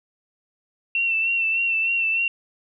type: tone with vibrato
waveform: sine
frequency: 2700 Hz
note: E7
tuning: 41 cents sharp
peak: -19 dBFS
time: 0.95-2.28 s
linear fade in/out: 2 ms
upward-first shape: sine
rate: 3.3 Hz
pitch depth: 35 cents each way
effects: none